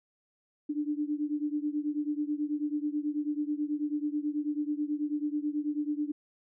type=beating tone pair; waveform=sine; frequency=293.7 / 302.9 Hz; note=D4 / D#4; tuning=0 / -46 cents; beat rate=9.2 Hz; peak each=-31 / -33 dBFS; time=0.69-6.12 s; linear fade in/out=10 ms; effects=none